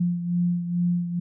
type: beating tone pair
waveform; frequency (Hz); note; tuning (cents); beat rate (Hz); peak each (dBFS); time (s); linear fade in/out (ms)
sine; 174.61 / 176.91; F3 / F3; 0 / +23; 2.3; -22 / -29; 0-1.2; 10
effects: none

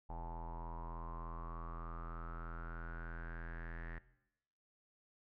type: tone with low-pass filter sweep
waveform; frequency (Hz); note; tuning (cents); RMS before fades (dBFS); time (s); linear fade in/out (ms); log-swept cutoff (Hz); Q
square; 41.66; E1; +19; -45; 0.09-3.99; 10; 850 to 1800; 9.9
effects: noise-tail reverb RT60 0.9 s tail -19 dB re dry

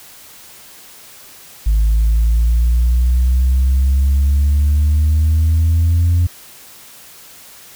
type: exponential sweep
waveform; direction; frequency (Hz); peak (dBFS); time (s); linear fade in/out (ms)
sine; up; 52.5 to 87.31; -8; 1.66-6.27; 10
effects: tanh soft clip ceiling -8 dBFS + white hiss -40 dBFS RMS until 7.75 s

